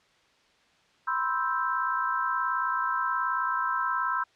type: chord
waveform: sine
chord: C major seventh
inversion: third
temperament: equal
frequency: 987.8 / 1046.5 / 1318.5 / 1568 Hz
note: B5 / C6 / E6 / G6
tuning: 0 / 0 / 0 / 0 cents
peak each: -32 / -31 / -29 / -32 dBFS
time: 1.07-4.24 s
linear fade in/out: 10 ms
effects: white hiss -63 dBFS RMS until 4.35 s + low-pass 4000 Hz 12 dB/octave